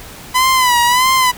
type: tone with vibrato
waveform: sawtooth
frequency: 1000 Hz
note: B5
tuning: 21 cents sharp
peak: -6 dBFS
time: 0.34-1.32 s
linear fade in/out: 20 ms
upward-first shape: sine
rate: 1.6 Hz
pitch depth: 83 cents each way
effects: pink hiss -34 dBFS RMS until 1.37 s